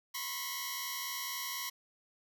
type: tone cluster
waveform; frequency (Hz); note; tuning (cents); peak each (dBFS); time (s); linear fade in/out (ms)
10% pulse; 998 / 1082 / 1924 / 5680; B5 / C#6 / B6 / F8; +18 / -42 / -46 / +28; -34 / -33 / -36 / -37; 0.14-1.7; 10
effects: none